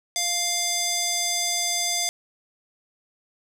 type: tone with band-pass filter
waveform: square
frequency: 699 Hz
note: F5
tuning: 1 cent sharp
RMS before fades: -25 dBFS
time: 0.16-2.09 s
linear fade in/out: 0 ms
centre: 6300 Hz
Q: 1.6
effects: none